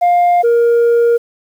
sine tone pair in turn, 704 / 469.9 Hz, F5 / A#4, +14 / +14 cents, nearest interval perfect fifth, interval 700 cents, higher first, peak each -5 dBFS, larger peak neither, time 0.01-0.43 / 0.43-1.18 s, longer second, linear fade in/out 20 ms, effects tanh soft clip ceiling -7 dBFS + 7-bit

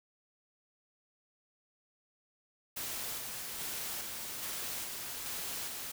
white noise with tremolo, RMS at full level -39 dBFS, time 2.76-5.92 s, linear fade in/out 10 ms, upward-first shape square, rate 1.2 Hz, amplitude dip 25%, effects none

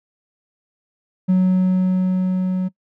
triangle tone with level ramp, 185 Hz, F#3, in tune, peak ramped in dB -9 to -16 dBFS, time 1.28-2.69 s, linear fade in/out 20 ms, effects noise-tail reverb RT60 0.1 s tail -22 dB re dry + tanh soft clip ceiling -6 dBFS

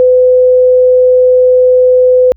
sine tone, 505 Hz, B4, 39 cents sharp, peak -3 dBFS, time 0-2.32 s, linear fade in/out 0 ms, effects added 60 Hz sine -38 dBFS peak until 2.36 s

